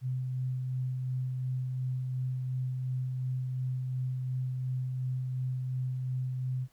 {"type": "tone with tremolo", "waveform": "sine", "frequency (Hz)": 128.3, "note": "C3", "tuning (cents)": -34, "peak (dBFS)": -29, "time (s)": [0.01, 6.68], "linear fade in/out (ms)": 50, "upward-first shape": "sine", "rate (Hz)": 2.8, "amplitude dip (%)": 25, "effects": ["pink hiss -68 dBFS RMS until 6.72 s"]}